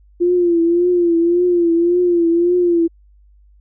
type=tone with vibrato; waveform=sine; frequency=345.7 Hz; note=F4; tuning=18 cents flat; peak=-11 dBFS; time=0.2-2.88 s; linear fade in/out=20 ms; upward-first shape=triangle; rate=1.8 Hz; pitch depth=72 cents each way; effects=added 50 Hz sine -46 dBFS peak until 3.6 s